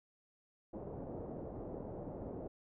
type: low-pass noise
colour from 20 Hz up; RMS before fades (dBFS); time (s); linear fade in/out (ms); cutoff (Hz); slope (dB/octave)
white; -45; 0.73-2.48; 10; 600; 24
effects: none